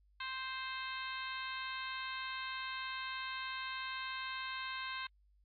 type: harmonic tone with a mistuned harmonic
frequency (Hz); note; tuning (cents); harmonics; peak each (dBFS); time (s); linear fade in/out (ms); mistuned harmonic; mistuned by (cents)
523.3; C5; 0; 2 / 3 / 4 / 5 / 6 / 7 / 8; -44 / -45 / -48 / -48 / -51 / -49 / -51; 0.2-5.07; 5; 7; +22
effects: added 50 Hz sine -66 dBFS peak until 5.44 s + AAC 48 kbps